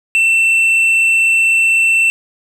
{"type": "tone with tanh clipping", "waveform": "sine", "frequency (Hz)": 2684, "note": "E7", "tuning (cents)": 31, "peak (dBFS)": -10, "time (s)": [0.15, 2.1], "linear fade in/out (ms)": 0, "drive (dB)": 5, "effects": []}